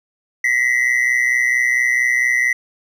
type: ring-modulated tone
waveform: triangle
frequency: 1980 Hz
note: B6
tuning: 4 cents sharp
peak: -9 dBFS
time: 0.44-2.53 s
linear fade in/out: 5 ms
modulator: 62.2 Hz
effects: none